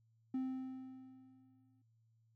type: tone with exponential decay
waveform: triangle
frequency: 260.4 Hz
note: C4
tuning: 8 cents flat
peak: -32 dBFS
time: 0.34-1.82 s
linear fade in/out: 5 ms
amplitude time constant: 320 ms
effects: tanh soft clip ceiling -28 dBFS + added 113 Hz sine -70 dBFS peak until 2.35 s